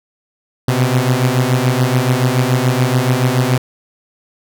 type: beating tone pair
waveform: sawtooth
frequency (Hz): 123.4 / 130.4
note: B2 / C3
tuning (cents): -1 / -5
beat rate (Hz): 7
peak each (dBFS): -11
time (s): 0.68-3.58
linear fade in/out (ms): 5
effects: none